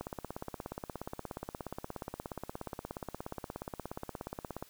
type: click train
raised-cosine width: 1 ms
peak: -24 dBFS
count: 79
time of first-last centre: 0.01-4.625 s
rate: 16.9 Hz
effects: white hiss -60 dBFS RMS until 4.69 s